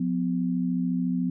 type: tone pair together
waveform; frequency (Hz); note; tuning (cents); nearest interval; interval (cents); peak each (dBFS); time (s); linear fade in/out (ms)
sine; 178.54 / 252.5; F3 / B3; +38 / +39; tritone; 601; -26; 0-1.3; 5
effects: none